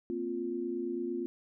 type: chord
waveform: sine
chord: Bb suspended second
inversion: none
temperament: equal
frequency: 233.1 / 261.6 / 349.2 Hz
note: Bb3 / C4 / F4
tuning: 0 / 0 / 0 cents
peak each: -40 / -38 / -34 dBFS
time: 0.1-1.26 s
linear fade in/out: 0 ms
effects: none